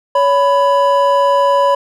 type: tone pair together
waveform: triangle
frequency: 562 / 993.6 Hz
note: C#5 / B5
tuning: +24 / +10 cents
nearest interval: minor seventh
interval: 986 cents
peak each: -10 dBFS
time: 0.15-1.75 s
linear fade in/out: 5 ms
effects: none